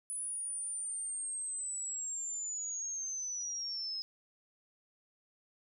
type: linear sweep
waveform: sine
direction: down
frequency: 9956 to 5100 Hz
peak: -36 dBFS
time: 0.1-4.02 s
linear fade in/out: 0 ms
effects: none